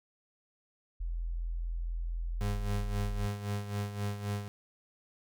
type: tone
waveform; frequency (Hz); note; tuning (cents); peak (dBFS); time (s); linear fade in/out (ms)
sine; 42.13; E1; +38; -32; 1-3.27; 10
type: tone with tremolo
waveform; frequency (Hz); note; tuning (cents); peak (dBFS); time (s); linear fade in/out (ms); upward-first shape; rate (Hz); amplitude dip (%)
35% pulse; 102.2; G#2; -27; -29; 2.41-4.48; 0; sine; 3.8; 65
effects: none